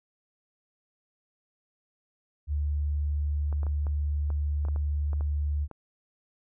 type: tone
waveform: sine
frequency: 73.42 Hz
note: D2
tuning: in tune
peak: -25 dBFS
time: 2.47-5.68 s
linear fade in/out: 50 ms
type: clicks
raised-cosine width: 1 ms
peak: -29 dBFS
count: 11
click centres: 3.527 / 3.632 / 3.667 / 3.868 / 4.303 / 4.651 / 4.685 / 4.761 / 5.132 / 5.209 / 5.713 s
effects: none